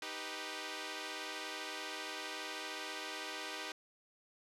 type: chord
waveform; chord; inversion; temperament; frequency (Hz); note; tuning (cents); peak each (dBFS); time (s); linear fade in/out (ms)
5% pulse; Eb augmented; none; equal; 311.1 / 392 / 493.9; Eb4 / G4 / B4; 0 / 0 / 0; -34; 0.02-3.72; 2
effects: low-pass 9000 Hz 12 dB/octave